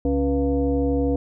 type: tone with frequency modulation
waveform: sine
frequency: 277.2 Hz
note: C#4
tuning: in tune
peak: -18 dBFS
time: 0.05-1.16 s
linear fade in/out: 2 ms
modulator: 209 Hz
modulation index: 1.2
effects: none